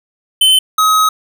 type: tone pair in turn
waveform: square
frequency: 3061 / 1269.6 Hz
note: G7 / D#6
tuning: -42 / +35 cents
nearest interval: octave + minor third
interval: 1523 cents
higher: first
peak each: -7 / -9 dBFS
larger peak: first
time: 0.41-0.59 / 0.78-1.09 s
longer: second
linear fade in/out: 5 ms
effects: none